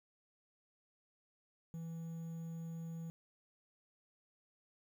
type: tone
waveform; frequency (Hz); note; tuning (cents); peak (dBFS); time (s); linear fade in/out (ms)
triangle; 164.81; E3; 0; -40; 1.74-3.1; 0
effects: 11-bit